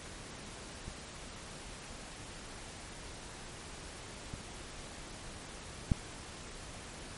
clicks, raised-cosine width 5 ms, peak -30 / -28 / -14 dBFS, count 3, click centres 0.88 / 4.339 / 5.918 s, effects pink hiss -47 dBFS RMS until 7.17 s + MP3 48 kbps

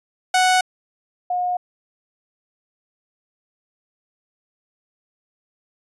sawtooth / sine tone pair in turn, 740 / 719.8 Hz, F#5 / F#5, 0 / -48 cents, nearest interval unison, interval 48 cents, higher first, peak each -10 / -19 dBFS, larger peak first, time 0.34-0.61 / 1.3-1.57 s, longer neither, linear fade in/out 5 ms, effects resampled to 24000 Hz

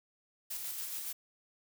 blue noise with tremolo, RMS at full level -39 dBFS, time 0.5-1.13 s, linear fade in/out 10 ms, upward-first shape square, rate 7.1 Hz, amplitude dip 25%, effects none

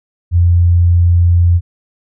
sine tone, 86.8 Hz, F2, 10 cents flat, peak -6 dBFS, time 0.31-1.61 s, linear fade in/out 50 ms, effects none

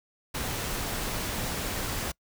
pink noise, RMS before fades -32 dBFS, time 0.34-2.12 s, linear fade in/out 10 ms, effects noise-tail reverb RT60 0.1 s tail -25 dB re dry

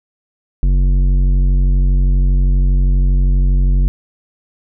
sine tone with tanh clipping, 46.25 Hz, F#1, in tune, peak -11 dBFS, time 0.63-3.88 s, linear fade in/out 0 ms, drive 11 dB, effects none

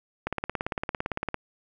click train, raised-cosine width 0.5 ms, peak -13 dBFS, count 20, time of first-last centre 0.27-1.343 s, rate 17.7 Hz, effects none

